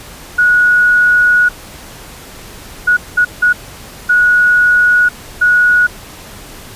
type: tone bursts at uneven times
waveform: sine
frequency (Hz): 1459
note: F#6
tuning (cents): -25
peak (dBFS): -6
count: 6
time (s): 0.38-1.49 / 2.87-2.97 / 3.17-3.25 / 3.42-3.53 / 4.09-5.09 / 5.41-5.87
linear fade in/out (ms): 10
effects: pink hiss -33 dBFS RMS until 6.75 s + resampled to 32000 Hz